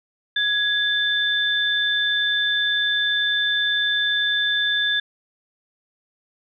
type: tone pair together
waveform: sine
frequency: 1671 / 3541 Hz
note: G#6 / A7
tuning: +10 / +10 cents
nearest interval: octave + minor second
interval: 1300 cents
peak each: -21 / -21 dBFS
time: 0.36-5 s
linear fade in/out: 5 ms
effects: none